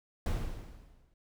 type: noise with exponential decay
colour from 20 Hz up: brown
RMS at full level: -28 dBFS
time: 0.26-1.14 s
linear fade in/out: 2 ms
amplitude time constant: 190 ms
effects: none